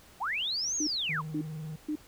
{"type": "linear two-way sweep", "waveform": "sine", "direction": "up then down", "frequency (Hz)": [660, 6700, 872], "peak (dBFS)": -29, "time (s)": [0.2, 1.22], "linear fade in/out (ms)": 20, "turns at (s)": 0.76}
{"type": "tone bursts", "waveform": "sine", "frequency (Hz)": 303, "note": "D#4", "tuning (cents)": -46, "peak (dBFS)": -29, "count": 3, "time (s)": [0.8, 1.956], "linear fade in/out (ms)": 5, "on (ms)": 72, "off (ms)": 470}
{"type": "tone with vibrato", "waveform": "triangle", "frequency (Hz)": 155.7, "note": "D#3", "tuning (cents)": 2, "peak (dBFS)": -34, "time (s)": [1.09, 1.76], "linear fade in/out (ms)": 5, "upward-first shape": "triangle", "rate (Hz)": 20, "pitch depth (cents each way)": 73}
{"effects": ["pink hiss -56 dBFS RMS until 2.07 s"]}